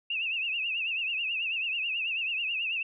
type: tone with vibrato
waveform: sine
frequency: 2673 Hz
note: E7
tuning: 23 cents sharp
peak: -28 dBFS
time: 0.1-2.83 s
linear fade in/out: 5 ms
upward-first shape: triangle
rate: 9.2 Hz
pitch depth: 130 cents each way
effects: none